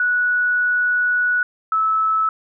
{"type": "tone pair in turn", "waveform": "sine", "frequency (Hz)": [1470, 1303.6], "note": ["F#6", "E6"], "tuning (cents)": [-12, -20], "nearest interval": "major second", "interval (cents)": 208, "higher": "first", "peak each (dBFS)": -15, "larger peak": "neither", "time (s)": [[0, 1.43], [1.72, 2.29]], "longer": "first", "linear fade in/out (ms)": 2, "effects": []}